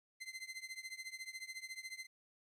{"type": "tone with tremolo", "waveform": "sawtooth", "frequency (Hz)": 2068, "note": "C7", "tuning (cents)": -21, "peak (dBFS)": -38, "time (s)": [0.2, 2.07], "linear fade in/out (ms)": 20, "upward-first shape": "triangle", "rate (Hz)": 14, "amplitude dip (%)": 95, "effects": ["low-pass 10000 Hz 12 dB/octave", "13-bit"]}